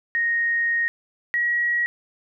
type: tone pair in turn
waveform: sine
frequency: 1864.7 / 1909.4 Hz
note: A#6 / A#6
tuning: 0 / +41 cents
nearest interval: unison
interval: 41 cents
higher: second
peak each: -19 dBFS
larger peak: neither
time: 0.15-0.88 / 1.34-1.86 s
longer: first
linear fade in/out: 0 ms
effects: none